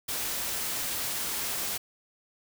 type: noise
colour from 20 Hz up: white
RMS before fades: -32 dBFS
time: 0.08-1.78 s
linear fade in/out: 10 ms
effects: none